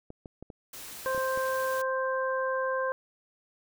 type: clicks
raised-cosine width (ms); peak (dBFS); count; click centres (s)
2; -29; 7; 0.104 / 0.258 / 0.426 / 0.502 / 1.148 / 1.178 / 1.375
type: noise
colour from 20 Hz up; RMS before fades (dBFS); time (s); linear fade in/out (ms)
white; -43; 0.73-1.82; 5
type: harmonic tone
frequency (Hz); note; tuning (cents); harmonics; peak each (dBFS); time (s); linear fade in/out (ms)
524; C5; +2; 1 / 2 / 3; -29 / -32 / -34; 1.06-2.92; 0
effects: none